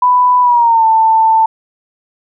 sine tone with pitch glide, 993 to 889.8 Hz, B5 to A5, +9 to +19 cents, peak -6 dBFS, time 0.02-1.46 s, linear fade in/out 5 ms, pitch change -190 cents, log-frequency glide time 0.41-0.85 s, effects none

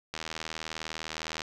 click train, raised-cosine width 0.2 ms, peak -17 dBFS, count 103, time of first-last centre 0.14-1.418 s, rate 79.8 Hz, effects none

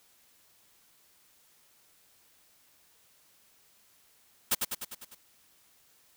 white noise with echo, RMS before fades -25 dBFS, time 4.51-4.55 s, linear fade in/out 10 ms, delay 100 ms, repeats 6, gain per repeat -4 dB, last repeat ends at 5.15 s, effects white hiss -64 dBFS RMS until 6.16 s

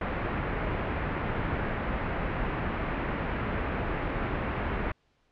pink low-pass noise, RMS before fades -31 dBFS, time 0.01-4.92 s, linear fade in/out 5 ms, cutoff 2300 Hz, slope 24 dB/octave, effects pink hiss -70 dBFS RMS until 5.31 s + low-pass 4000 Hz 12 dB/octave

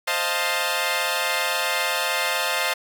10% pulse chord, F dominant seventh, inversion second, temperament equal, 523.3 / 622.3 / 698.5 / 880 Hz, C5 / Eb5 / F5 / A5, 0 / 0 / 0 / 0 cents, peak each -19 dBFS, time 0.07-2.74 s, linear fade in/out 10 ms, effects none

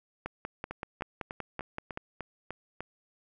two click trains, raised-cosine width 0.5 ms, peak -22 / -20 dBFS, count 8 / 10, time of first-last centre 0.71-2.806 / 0.26-1.974 s, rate 3.34 / 5.25 Hz, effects none

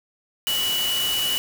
sine tone in noise, 2948 Hz, F#7, 7 cents flat, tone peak -22 dBFS, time 0.47-1.38 s, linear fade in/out 0 ms, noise white, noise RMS -28 dBFS, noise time 0.47-1.38 s, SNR +3 dB, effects none

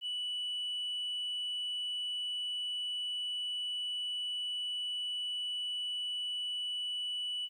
sine tone, 2960 Hz, F#7, in tune, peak -32 dBFS, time 0.01-7.49 s, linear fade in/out 50 ms, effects tanh soft clip ceiling -32 dBFS + 12-bit

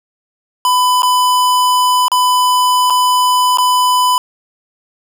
square tone with dropouts, 1000 Hz, B5, 21 cents sharp, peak -10 dBFS, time 0.65-4.18 s, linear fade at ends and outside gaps 1 ms, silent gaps 1.021-1.031 / 2.082-2.117 / 2.9-2.904 / 3.573-3.584 s, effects none

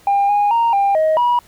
sine tone with pitch steps, 801 / 821 / 929 / 797 / 629 / 968 Hz, G5 / G#5 / A#5 / G5 / D#5 / B5, +37 / -20 / -6 / +28 / +19 / -35 cents, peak -10 dBFS, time 0.07-1.39 s, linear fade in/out 2 ms, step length 220 ms, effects tanh soft clip ceiling -10 dBFS + pink hiss -49 dBFS RMS until 1.47 s

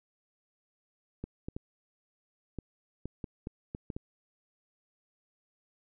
clicks, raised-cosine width 3 ms, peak -24 dBFS, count 10, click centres 1.24 / 1.485 / 1.565 / 2.587 / 3.056 / 3.242 / 3.471 / 3.749 / 3.902 / 3.965 s, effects none

